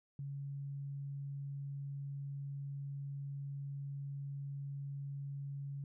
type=tone; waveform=sine; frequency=140 Hz; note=C#3; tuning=18 cents sharp; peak=-40 dBFS; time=0.19-5.84 s; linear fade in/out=2 ms; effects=none